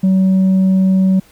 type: tone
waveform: sine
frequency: 189.2 Hz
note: F#3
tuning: 39 cents sharp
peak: -6 dBFS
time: 0.03-1.2 s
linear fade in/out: 10 ms
effects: tanh soft clip ceiling -8 dBFS + pink hiss -48 dBFS RMS until 1.31 s